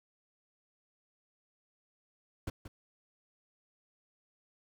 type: noise with echo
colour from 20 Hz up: brown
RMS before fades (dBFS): -36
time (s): 2.47-2.5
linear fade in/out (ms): 5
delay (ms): 180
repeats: 1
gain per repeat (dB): -10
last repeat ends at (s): 2.68
effects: none